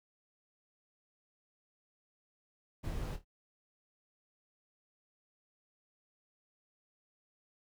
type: noise with echo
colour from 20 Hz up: brown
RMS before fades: -38 dBFS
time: 2.83-3.17 s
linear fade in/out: 20 ms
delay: 26 ms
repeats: 3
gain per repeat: -10 dB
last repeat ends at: 3.248 s
effects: none